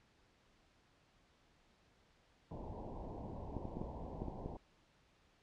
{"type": "low-pass noise", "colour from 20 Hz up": "pink", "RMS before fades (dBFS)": -47, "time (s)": [2.51, 4.57], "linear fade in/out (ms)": 2, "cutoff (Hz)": 1000, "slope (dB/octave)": 96}
{"type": "clicks", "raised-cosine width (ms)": 3, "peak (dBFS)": -29, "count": 7, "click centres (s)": [3.567, 3.654, 3.77, 3.815, 4.22, 4.283, 4.46]}
{"effects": ["pink hiss -71 dBFS RMS until 5.42 s", "low-pass 5000 Hz 12 dB/octave"]}